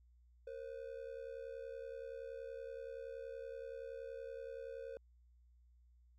triangle ring-modulated tone, 500 Hz, B4, 21 cents sharp, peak -40 dBFS, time 0.47-4.97 s, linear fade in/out 0 ms, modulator 35.3 Hz, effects added 60 Hz sine -64 dBFS peak until 6.18 s

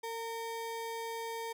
square ring-modulated tone, 687 Hz, F5, 29 cents flat, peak -35 dBFS, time 0.03-1.53 s, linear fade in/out 10 ms, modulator 232 Hz, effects none

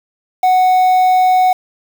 triangle tone with quantisation, 740 Hz, F#5, in tune, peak -6 dBFS, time 0.43-1.53 s, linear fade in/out 5 ms, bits 5, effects none

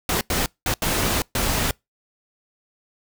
pink noise bursts at uneven times, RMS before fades -22 dBFS, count 5, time 0.09-0.21 / 0.3-0.46 / 0.66-0.74 / 0.82-1.22 / 1.35-1.71 s, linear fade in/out 2 ms, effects noise-tail reverb RT60 0.2 s tail -26 dB re dry

